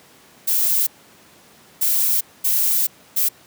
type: noise bursts at uneven times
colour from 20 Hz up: violet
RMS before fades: -18 dBFS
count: 4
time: 0.47-0.87 / 1.81-2.21 / 2.44-2.87 / 3.16-3.29 s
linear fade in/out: 10 ms
effects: pink hiss -49 dBFS RMS until 3.46 s + high-pass 150 Hz 12 dB/octave